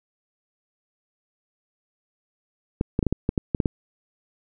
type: clicks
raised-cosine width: 3 ms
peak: -8 dBFS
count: 10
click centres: 2.811 / 2.991 / 3.028 / 3.067 / 3.126 / 3.291 / 3.378 / 3.548 / 3.602 / 3.658 s
effects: none